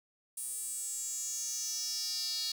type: tone with high-pass filter sweep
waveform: square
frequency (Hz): 257.2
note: C4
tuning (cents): -30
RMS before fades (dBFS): -37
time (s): 0.37-2.52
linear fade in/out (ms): 5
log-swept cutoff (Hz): 9400 to 4400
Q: 6.1
effects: none